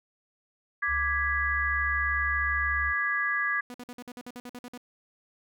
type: chord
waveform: sine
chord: G# diminished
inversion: second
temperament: equal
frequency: 1174.7 / 1661.2 / 1975.5 Hz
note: D6 / G#6 / B6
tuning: 0 / 0 / 0 cents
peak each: -32 / -27 / -31 dBFS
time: 0.82-3.61 s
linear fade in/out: 10 ms
type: tone with vibrato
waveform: sine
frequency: 69.9 Hz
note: C#2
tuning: 15 cents sharp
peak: -33 dBFS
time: 0.87-2.94 s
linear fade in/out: 50 ms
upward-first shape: sine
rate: 13 Hz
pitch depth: 20 cents each way
type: tone bursts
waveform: sawtooth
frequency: 245.5 Hz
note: B3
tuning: 10 cents flat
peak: -35 dBFS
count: 12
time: 3.7-4.776 s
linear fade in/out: 0 ms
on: 42 ms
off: 52 ms
effects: none